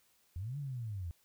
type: linear two-way sweep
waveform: sine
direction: up then down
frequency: 80.4 to 147.5 to 80.4 Hz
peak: -37 dBFS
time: 0.36-1.11 s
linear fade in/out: 0 ms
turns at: 0.58 s
effects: white hiss -71 dBFS RMS until 1.24 s